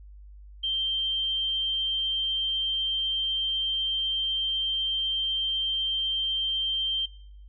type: tone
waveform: sine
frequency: 3146 Hz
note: G7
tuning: 6 cents sharp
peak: -25 dBFS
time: 0.63-7.06 s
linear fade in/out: 10 ms
effects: noise-tail reverb RT60 0.7 s tail -19 dB re dry + added 50 Hz sine -44 dBFS peak until 7.48 s